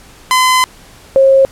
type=tone pair in turn; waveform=sawtooth / sine; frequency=1021 / 538.1 Hz; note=C6 / C5; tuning=-43 / +48 cents; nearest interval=major seventh; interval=1109 cents; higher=first; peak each=-4 dBFS; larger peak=neither; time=0.31-0.64 / 1.16-1.45 s; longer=first; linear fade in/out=0 ms; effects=pink hiss -40 dBFS RMS until 1.51 s + low-pass 12000 Hz 12 dB/octave